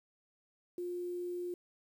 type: tone with quantisation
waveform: sine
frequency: 354.3 Hz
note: F4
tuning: 25 cents sharp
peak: -36 dBFS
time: 0.78-1.54 s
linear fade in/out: 2 ms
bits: 10
effects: none